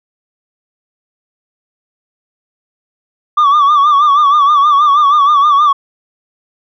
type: tone with vibrato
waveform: sine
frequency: 1162 Hz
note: D6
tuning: 19 cents flat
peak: -3 dBFS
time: 3.37-5.73 s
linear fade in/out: 10 ms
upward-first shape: sine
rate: 6.3 Hz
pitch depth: 83 cents each way
effects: tanh soft clip ceiling -5 dBFS